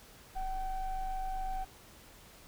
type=ring-modulated tone; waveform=triangle; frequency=392 Hz; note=G4; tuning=in tune; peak=-27 dBFS; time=0.35-1.65 s; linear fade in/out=20 ms; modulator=368 Hz; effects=tanh soft clip ceiling -27 dBFS + pink hiss -56 dBFS RMS until 2.47 s